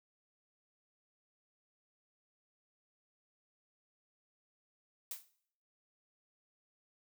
blue noise with exponential decay, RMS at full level -38 dBFS, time 5.11-5.29 s, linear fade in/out 2 ms, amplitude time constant 37 ms, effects noise-tail reverb RT60 0.6 s tail -17 dB re dry

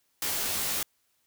white noise with comb filter, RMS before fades -30 dBFS, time 0.22-0.83 s, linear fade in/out 2 ms, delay 17 ms, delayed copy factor -0.85, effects white hiss -72 dBFS RMS until 1.26 s

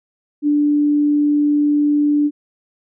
sine tone, 293.7 Hz, D4, in tune, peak -12 dBFS, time 0.42-2.31 s, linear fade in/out 50 ms, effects none

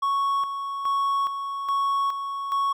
triangle tone with tremolo, 1108.7 Hz, C#6, in tune, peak -19 dBFS, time 0.02-2.73 s, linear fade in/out 10 ms, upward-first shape square, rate 1.2 Hz, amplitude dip 55%, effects none

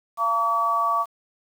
harmonic tone, 228.3 Hz, A#3, 36 cents flat, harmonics 3 / 4 / 5, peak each -28 / -29 / -20 dBFS, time 0.17-1.06 s, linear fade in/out 50 ms, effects 8-bit

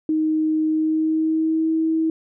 sine tone with pitch glide, 312.6 to 321.2 Hz, D#4 to E4, +8 to -45 cents, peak -17 dBFS, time 0.09-2.1 s, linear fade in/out 2 ms, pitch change +47 cents, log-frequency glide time 0.67-1.73 s, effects none

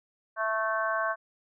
harmonic tone, 220 Hz, A3, in tune, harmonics 3 / 4 / 5 / 6 / 7 / 8, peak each -31 / -41 / -30 / -42 / -31 / -42 dBFS, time 0.36-1.16 s, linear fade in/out 50 ms, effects none

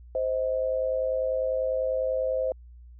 sine tone pair together, 522 / 632.2 Hz, C5 / D#5, -4 / +27 cents, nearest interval minor third, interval 331 cents, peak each -25 / -30 dBFS, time 0.15-2.52 s, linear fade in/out 2 ms, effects added 60 Hz sine -45 dBFS peak until 2.99 s

